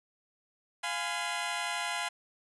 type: chord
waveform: 15% pulse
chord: F diminished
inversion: none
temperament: equal with one note detuned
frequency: 698.5 / 830.6 / 1012 Hz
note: F5 / Ab5 / Cb6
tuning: 0 / 0 / +42 cents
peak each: -30 dBFS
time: 0.83-2.09 s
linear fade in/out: 10 ms
effects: resampled to 24000 Hz + 10-bit